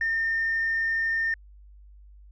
sine tone, 1814 Hz, A#6, 48 cents flat, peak -22 dBFS, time 0.01-1.34 s, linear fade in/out 2 ms, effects tanh soft clip ceiling -19 dBFS + added 50 Hz sine -47 dBFS peak until 2.31 s

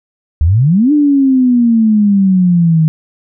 sine exponential two-way sweep, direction up then down, 72 to 301.1 to 155.7 Hz, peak -6 dBFS, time 0.41-2.88 s, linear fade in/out 0 ms, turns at 0.92 s, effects none

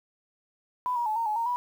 sine tone with pitch steps, 996 / 953 / 861 / 920 / 850 / 924 / 978 Hz, B5 / A#5 / A5 / A#5 / G#5 / A#5 / B5, +14 / +38 / -38 / -23 / +40 / -16 / -17 cents, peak -25 dBFS, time 0.86-1.56 s, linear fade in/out 0 ms, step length 100 ms, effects 9-bit

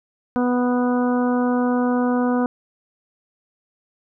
harmonic tone, 246.9 Hz, B3, in tune, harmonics 1 / 2 / 3 / 4 / 5 / 6, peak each -18 / -24 / -28 / -30 / -32 / -34 dBFS, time 0.36-2.46 s, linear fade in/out 0 ms, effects none

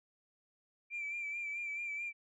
sine tone with vibrato, 2349 Hz, D7, in tune, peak -36 dBFS, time 0.9-2.13 s, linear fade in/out 50 ms, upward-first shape sine, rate 4.6 Hz, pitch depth 40 cents each way, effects tanh soft clip ceiling -33 dBFS

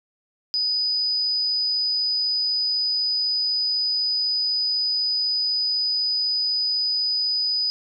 sine tone, 4978 Hz, D#8, in tune, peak -20 dBFS, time 0.54-7.7 s, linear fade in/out 0 ms, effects none

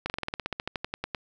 slowing click train, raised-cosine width 0.3 ms, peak -14 dBFS, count 17, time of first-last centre 0.06-1.148 s, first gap 39 ms, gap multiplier 1.07, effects none

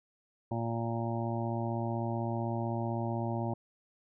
harmonic tone, 115.8 Hz, A#2, 11 cents flat, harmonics 1 / 2 / 3 / 5 / 6 / 7 / 8, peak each -34 / -37 / -39 / -41 / -42 / -42 / -43 dBFS, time 0.51-3.54 s, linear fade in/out 5 ms, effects none

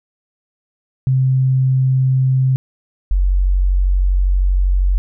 sine tone pair in turn, 131 / 46.32 Hz, C3 / F#1, +2 / +3 cents, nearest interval octave + tritone, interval 1799 cents, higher first, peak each -11 dBFS, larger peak neither, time 1.07-2.56 / 3.11-4.98 s, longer second, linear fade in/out 0 ms, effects none

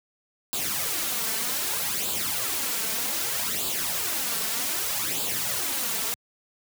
white noise with flanger, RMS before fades -28 dBFS, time 0.53-6.14 s, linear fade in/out 0 ms, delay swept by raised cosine 0.25 to 4.55 ms, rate 0.64 Hz, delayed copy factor +0.65, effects high-pass 80 Hz 12 dB/octave

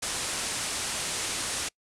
white low-pass noise, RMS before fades -32 dBFS, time 0.02-1.69 s, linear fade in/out 10 ms, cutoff 10000 Hz, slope 48 dB/octave, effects noise-tail reverb RT60 0.1 s tail -26 dB re dry

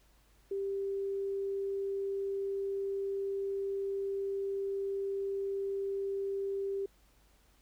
sine tone, 393.5 Hz, G4, 7 cents sharp, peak -32 dBFS, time 0.51-6.86 s, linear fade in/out 5 ms, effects added 50 Hz sine -65 dBFS peak until 7.61 s + pink hiss -68 dBFS RMS until 7.61 s

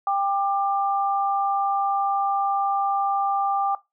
sine tone pair together, 793 / 1189 Hz, G5 / D6, +20 / +21 cents, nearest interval perfect fifth, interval 701 cents, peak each -21 / -24 dBFS, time 0.07-3.75 s, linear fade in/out 2 ms, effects noise-tail reverb RT60 0.2 s tail -19 dB re dry

